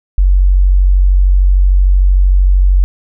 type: tone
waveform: sine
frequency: 46.57 Hz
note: F#1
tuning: 12 cents sharp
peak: -5 dBFS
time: 0.18-2.84 s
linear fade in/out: 0 ms
effects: none